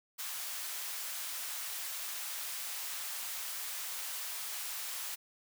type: high-pass noise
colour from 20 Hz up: white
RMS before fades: -40 dBFS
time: 0.18-5.16 s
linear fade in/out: 20 ms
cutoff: 850 Hz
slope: 12 dB/octave
effects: none